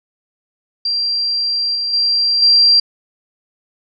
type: tone with level steps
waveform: sine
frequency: 4733 Hz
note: D8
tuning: 13 cents sharp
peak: -15 / -17 / -12 / -7 dBFS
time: 0.85-2.8 s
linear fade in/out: 5 ms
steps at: 1.75 / 1.93 / 2.42 s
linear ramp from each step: 5 ms
effects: none